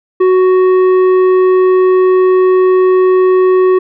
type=tone with tanh clipping; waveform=sine; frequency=371 Hz; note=F#4; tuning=5 cents sharp; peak=-7 dBFS; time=0.2-3.79 s; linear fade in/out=10 ms; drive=9 dB; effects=none